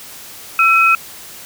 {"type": "tone pair together", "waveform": "sine", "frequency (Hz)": [1341, 2531], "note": ["E6", "D#7"], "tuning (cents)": [29, 29], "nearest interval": "major seventh", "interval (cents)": 1100, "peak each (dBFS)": -11, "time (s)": [0.59, 0.95], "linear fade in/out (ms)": 2, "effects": ["white hiss -35 dBFS RMS until 1.45 s"]}